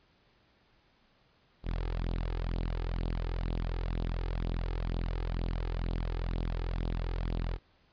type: tone with flanger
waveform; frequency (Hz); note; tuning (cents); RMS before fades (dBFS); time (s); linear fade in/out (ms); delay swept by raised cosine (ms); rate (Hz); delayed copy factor
sawtooth; 42.4; E1; +50; -33; 1.63-7.59; 50; 0.23 to 2.43; 2.1; +0.65
effects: pink hiss -67 dBFS RMS until 7.92 s + resampled to 11025 Hz